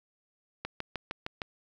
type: click train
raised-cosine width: 0.3 ms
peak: -18 dBFS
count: 6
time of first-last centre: 0.65-1.418 s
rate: 6.51 Hz
effects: 9-bit